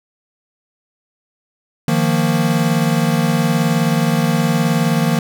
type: chord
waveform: square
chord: Eb suspended second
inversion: none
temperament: equal with one note detuned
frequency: 155.56 / 174.61 / 230.9 Hz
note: Eb3 / F3 / Bb3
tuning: 0 / 0 / -16 cents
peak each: -18 / -19 / -19 dBFS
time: 1.88-5.19 s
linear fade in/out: 2 ms
effects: none